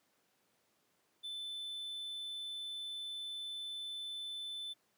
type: tone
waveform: triangle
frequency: 3520 Hz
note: A7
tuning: in tune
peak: -39 dBFS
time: 1.23-4.74 s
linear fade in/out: 20 ms
effects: pink hiss -75 dBFS RMS until 4.97 s + high-pass 200 Hz 12 dB/octave